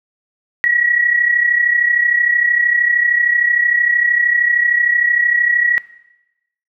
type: tone pair together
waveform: sine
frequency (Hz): 1892 / 1925.1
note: A#6 / B6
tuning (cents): +25 / -45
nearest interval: unison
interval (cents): 30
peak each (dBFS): -18 / -12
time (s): 0.64-5.78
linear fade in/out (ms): 0
effects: noise-tail reverb RT60 0.9 s tail -18 dB re dry